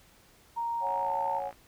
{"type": "tone with pitch glide", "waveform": "sine", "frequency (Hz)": [932.3, 903.1], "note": ["A#5", "A5"], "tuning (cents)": [0, 45], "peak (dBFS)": -29, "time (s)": [0.56, 1.4], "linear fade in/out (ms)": 20, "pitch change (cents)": -55, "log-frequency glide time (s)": [1.03, 1.09]}
{"type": "chord", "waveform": "sine", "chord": "C# suspended fourth", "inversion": "none", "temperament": "just", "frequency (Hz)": [554.4, 739.2, 831.5], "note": ["C#5", "F#5", "G#5"], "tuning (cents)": [0, -2, 2], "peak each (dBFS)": -36, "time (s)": [0.8, 1.52], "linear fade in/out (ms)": 50}
{"type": "click train", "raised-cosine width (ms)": 0.5, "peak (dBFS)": -34, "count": 38, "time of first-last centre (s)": [0.87, 1.527], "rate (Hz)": 56.3}
{"effects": ["pink hiss -60 dBFS RMS until 1.67 s"]}